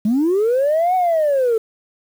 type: linear two-way sweep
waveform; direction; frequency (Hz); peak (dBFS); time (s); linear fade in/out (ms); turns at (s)
sine; up then down; 200.6 to 751 to 434.9; -12; 0.05-1.58; 5; 0.95
effects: tanh soft clip ceiling -11 dBFS + 7-bit